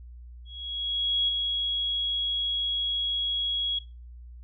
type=tone with ADSR envelope; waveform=sine; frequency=3322 Hz; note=G#7; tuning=in tune; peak=-21 dBFS; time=0.45-3.79 s; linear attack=830 ms; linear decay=17 ms; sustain=-4 dB; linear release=6 ms; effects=noise-tail reverb RT60 0.3 s tail -19 dB re dry + added 60 Hz sine -42 dBFS peak until 4.43 s